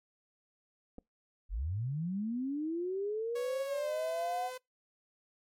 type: clicks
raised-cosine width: 2 ms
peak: -35 dBFS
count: 2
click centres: 0.983 / 0.987 s
type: linear sweep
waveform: sine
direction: up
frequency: 38.39 to 749 Hz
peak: -32 dBFS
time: 1.49-4.51 s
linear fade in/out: 50 ms
type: tone with pitch glide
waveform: sawtooth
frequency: 554.4 to 508.4 Hz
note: C#5 to C5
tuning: 0 to -50 cents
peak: -37 dBFS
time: 3.35-4.58 s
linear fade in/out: 10 ms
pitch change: -150 cents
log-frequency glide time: 3.66-3.93 s
effects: noise-tail reverb RT60 0.2 s tail -26 dB re dry + MP3 64 kbps